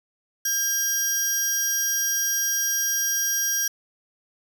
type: tone pair together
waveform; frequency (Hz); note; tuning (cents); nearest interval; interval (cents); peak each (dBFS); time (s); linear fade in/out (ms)
sawtooth; 1606 / 5727; G6 / F8; +41 / +43; octave + minor seventh; 2202; -26 / -20; 0.45-3.68; 5
effects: none